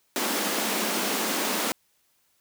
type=high-pass noise; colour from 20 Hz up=pink; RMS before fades=-27 dBFS; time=0.16-1.72 s; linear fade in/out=0 ms; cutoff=190 Hz; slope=96 dB/octave; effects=white hiss -68 dBFS RMS until 2.4 s